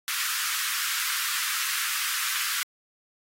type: high-pass noise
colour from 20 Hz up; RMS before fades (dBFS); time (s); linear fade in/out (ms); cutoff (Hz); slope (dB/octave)
pink; -29; 0.08-2.63; 0; 1200; 48
effects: AAC 48 kbps